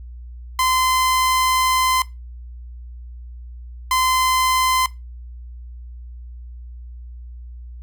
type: tone bursts at uneven times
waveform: sawtooth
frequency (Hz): 1031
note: C6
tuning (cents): -26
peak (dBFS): -12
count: 2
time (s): 0.59-2.02 / 3.91-4.86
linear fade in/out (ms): 2
effects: noise-tail reverb RT60 0.2 s tail -19 dB re dry + added 60 Hz sine -33 dBFS peak until 7.82 s